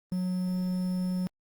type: tone with quantisation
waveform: triangle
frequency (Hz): 182.8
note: F#3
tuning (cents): -21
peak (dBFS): -25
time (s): 0.12-1.27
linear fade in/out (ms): 0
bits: 8
effects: Opus 32 kbps